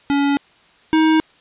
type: tone pair in turn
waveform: square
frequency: 282.3 / 316.2 Hz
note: C#4 / D#4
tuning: +32 / +28 cents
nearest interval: major second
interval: 196 cents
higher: second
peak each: -15 / -12 dBFS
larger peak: second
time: 0.1-0.37 / 0.93-1.2 s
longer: neither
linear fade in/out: 0 ms
effects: white hiss -52 dBFS RMS until 1.4 s + resampled to 8000 Hz